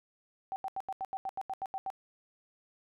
sine tone bursts, 770 Hz, G5, 31 cents flat, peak -33 dBFS, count 12, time 0.52-1.902 s, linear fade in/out 0 ms, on 40 ms, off 82 ms, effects none

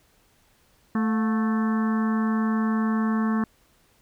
harmonic tone with a mistuned harmonic, 220 Hz, A3, in tune, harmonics 1 / 2 / 3 / 4 / 5 / 6 / 7 / 8, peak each -21 / -36 / -40 / -39 / -33 / -38 / -41 / -39 dBFS, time 0.95-3.44 s, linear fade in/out 2 ms, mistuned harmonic 3, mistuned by +120 cents, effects pink hiss -62 dBFS RMS until 4.01 s

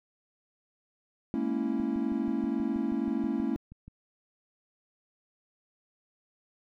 triangle chord, A# half-diminished seventh, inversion third, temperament equal with one note detuned, 211.2 / 233.1 / 277.2 / 329.6 Hz, G#3 / A#3 / C#4 / E4, +29 / 0 / 0 / 0 cents, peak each -33 / -30 / -30 / -32 dBFS, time 1.34-3.56 s, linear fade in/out 0 ms
click train, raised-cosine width 5 ms, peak -34 dBFS, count 14, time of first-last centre 1.8-3.88 s, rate 6.25 Hz
effects none

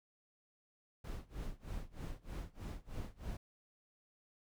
brown noise with tremolo, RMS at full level -41 dBFS, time 1.04-3.37 s, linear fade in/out 5 ms, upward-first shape sine, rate 3.2 Hz, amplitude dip 95%, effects none

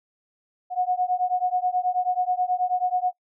sine beating tone pair, 724 / 733.3 Hz, F#5 / F#5, -38 / -16 cents, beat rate 9.3 Hz, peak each -24 dBFS, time 0.7-3.13 s, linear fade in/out 50 ms, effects noise-tail reverb RT60 0.1 s tail -26 dB re dry

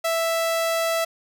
sawtooth tone, 660 Hz, E5, 2 cents sharp, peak -17 dBFS, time 0.04-1.05 s, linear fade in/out 10 ms, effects none

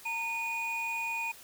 triangle tone pair together, 915 / 2464 Hz, A#5 / D#7, -32 / -17 cents, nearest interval octave + perfect fourth, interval 1715 cents, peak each -35 / -31 dBFS, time 0.05-1.32 s, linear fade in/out 10 ms, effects white hiss -52 dBFS RMS until 1.43 s

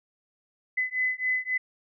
sine beating tone pair, 2015 / 2018.7 Hz, B6 / B6, +34 / +37 cents, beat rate 3.7 Hz, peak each -28 / -28 dBFS, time 0.77-1.58 s, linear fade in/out 10 ms, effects none

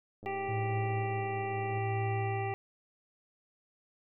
click train, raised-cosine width 2 ms, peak -36 dBFS, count 164, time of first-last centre 0.23-1.782 s, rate 105 Hz
harmonic tone, 392 Hz, G4, in tune, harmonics 1 / 2 / 3 / 5 / 6 / 7, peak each -37 / -36 / -48 / -44 / -47 / -48 dBFS, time 0.26-2.54 s, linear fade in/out 0 ms
triangle tone with tremolo, 110 Hz, A2, in tune, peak -29 dBFS, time 0.48-2.54 s, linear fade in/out 10 ms, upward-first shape sine, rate 0.79 Hz, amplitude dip 60%
effects none

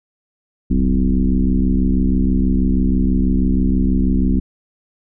sine tone with frequency modulation, 119.3 Hz, A#2, 41 cents sharp, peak -12 dBFS, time 0.7-4.4 s, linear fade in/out 10 ms, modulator 66.2 Hz, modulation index 2.5, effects none

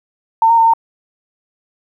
sine tone with pitch steps, 903 / 923 / 907 / 913 Hz, A5 / A#5 / A#5 / A#5, +45 / -17 / -48 / -36 cents, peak -7 dBFS, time 0.42-0.736 s, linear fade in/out 2 ms, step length 79 ms, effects 8-bit

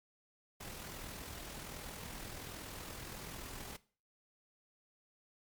pink noise with amplitude modulation, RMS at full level -45 dBFS, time 0.6-3.77 s, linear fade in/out 10 ms, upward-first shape sine, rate 41.3 Hz, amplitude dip 40%, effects noise-tail reverb RT60 0.4 s tail -19 dB re dry + MP3 96 kbps

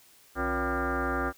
sine tone with frequency modulation, 567 Hz, C#5, 39 cents sharp, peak -26 dBFS, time 0.35-1.33 s, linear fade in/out 50 ms, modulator 209 Hz, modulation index 4.8, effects white hiss -58 dBFS RMS until 1.37 s

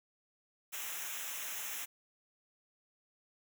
white noise with comb filter, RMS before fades -41 dBFS, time 0.72-1.86 s, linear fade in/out 20 ms, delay 0.22 ms, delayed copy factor -0.85, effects none

